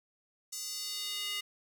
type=tone with high-pass filter sweep; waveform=square; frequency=410 Hz; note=G#4; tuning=22 cents flat; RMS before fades=-38 dBFS; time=0.52-1.41 s; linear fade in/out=10 ms; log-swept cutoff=6400 to 2600 Hz; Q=2.3; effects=11-bit